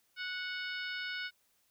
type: harmonic tone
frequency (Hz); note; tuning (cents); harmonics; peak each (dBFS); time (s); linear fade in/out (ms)
737; F#5; -7; 2 / 3 / 4 / 5 / 6 / 7; -39 / -43 / -45 / -47 / -49 / -50; 0.16-1.31; 50
effects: white hiss -73 dBFS RMS until 1.7 s